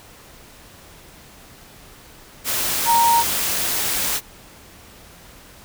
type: tone in noise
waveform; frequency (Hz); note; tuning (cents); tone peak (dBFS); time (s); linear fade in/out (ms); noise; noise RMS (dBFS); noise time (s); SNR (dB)
sine; 932.3; A#5; 0; -13; 2.85-3.24; 50; white; -22; 2.44-4.21; +6
effects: pink hiss -45 dBFS RMS until 5.64 s